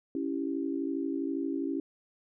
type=chord; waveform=sine; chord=C# diminished; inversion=none; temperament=equal; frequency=277.2 / 329.6 / 392 Hz; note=C#4 / E4 / G4; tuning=0 / 0 / 0 cents; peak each=-32 / -34 / -38 dBFS; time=0.15-1.8 s; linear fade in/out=2 ms; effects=none